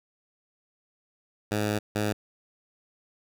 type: tone pair in turn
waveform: 10% pulse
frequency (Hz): 105.3 / 105.3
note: G#2 / G#2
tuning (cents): +24 / +24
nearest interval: unison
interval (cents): 0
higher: neither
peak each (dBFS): -17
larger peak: neither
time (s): 1.51-1.79 / 1.95-2.13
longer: first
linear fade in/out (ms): 10
effects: none